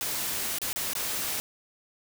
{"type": "noise with dropouts", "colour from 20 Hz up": "white", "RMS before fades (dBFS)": -31, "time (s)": [0.01, 1.4], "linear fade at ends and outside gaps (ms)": 0, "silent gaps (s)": [[0.585, 0.617], [0.729, 0.76], [0.934, 0.952]], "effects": []}